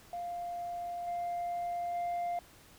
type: tone with level steps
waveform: sine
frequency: 698.5 Hz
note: F5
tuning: in tune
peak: -35 / -31 / -29 dBFS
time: 0.13-2.39 s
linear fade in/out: 2 ms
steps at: 1.07 / 1.94 s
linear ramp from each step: 10 ms
effects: tanh soft clip ceiling -31 dBFS + pink hiss -58 dBFS RMS until 2.78 s